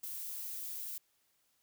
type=noise; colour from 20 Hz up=violet; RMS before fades=-42 dBFS; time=0.03-0.98 s; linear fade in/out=5 ms; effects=white hiss -75 dBFS RMS until 1.62 s